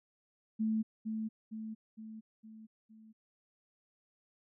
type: tone with echo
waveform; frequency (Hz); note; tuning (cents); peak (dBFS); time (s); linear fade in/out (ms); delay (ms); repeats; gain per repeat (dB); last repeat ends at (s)
sine; 219.4; A3; -5; -29; 0.59-0.83; 20; 460; 5; -5; 3.13
effects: none